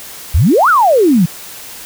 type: exponential two-way sweep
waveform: sine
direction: up then down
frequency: 62.7 to 1492 to 157.1 Hz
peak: -6 dBFS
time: 0.34-1.26 s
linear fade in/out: 10 ms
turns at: 0.69 s
effects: white hiss -31 dBFS RMS until 1.85 s